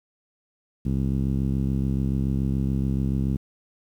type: tone with low-pass filter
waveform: 10% pulse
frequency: 67 Hz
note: C2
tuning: 42 cents sharp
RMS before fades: -24 dBFS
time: 0.85-3.37 s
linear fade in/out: 10 ms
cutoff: 200 Hz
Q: 1.3
effects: 9-bit